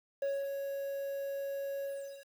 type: tone with ADSR envelope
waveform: triangle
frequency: 554.4 Hz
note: C#5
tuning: in tune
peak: -28 dBFS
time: 0.22-2.27 s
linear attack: 4 ms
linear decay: 250 ms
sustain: -5 dB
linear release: 420 ms
effects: 9-bit